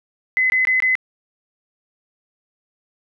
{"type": "tone bursts", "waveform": "sine", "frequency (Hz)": 2031, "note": "B6", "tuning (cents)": 48, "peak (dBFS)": -14, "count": 4, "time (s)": [0.37, 0.953], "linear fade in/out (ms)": 0, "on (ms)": 130, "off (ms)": 21, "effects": []}